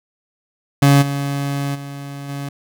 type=tone with level steps; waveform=30% pulse; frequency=140.7 Hz; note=C#3; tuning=26 cents sharp; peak=-6 / -17 / -26 / -22 dBFS; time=0.82-2.49 s; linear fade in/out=5 ms; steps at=1.01 / 1.74 / 2.28 s; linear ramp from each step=20 ms; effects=none